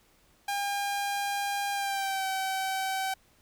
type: tone with pitch glide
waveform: sawtooth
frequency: 805 to 766.4 Hz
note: G5 to G5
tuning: +46 to -39 cents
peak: -25 dBFS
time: 0.48-3.14 s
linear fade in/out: 5 ms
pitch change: -85 cents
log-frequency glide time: 1.72-2.26 s
effects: pink hiss -64 dBFS RMS until 3.41 s